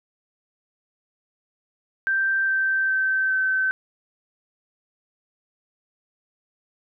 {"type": "tone with pitch steps", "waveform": "sine", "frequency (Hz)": [1568, 1557.2, 1546.4, 1535.7], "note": ["G6", "G6", "G6", "G6"], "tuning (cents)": [0, -12, -24, -36], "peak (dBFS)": -19, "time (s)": [2.07, 3.71], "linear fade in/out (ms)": 0, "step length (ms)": 410, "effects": []}